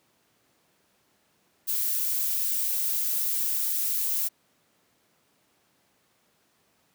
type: noise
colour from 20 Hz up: violet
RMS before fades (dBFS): -27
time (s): 1.67-4.29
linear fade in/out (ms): 20
effects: pink hiss -67 dBFS RMS until 6.94 s + high-pass 150 Hz 12 dB/octave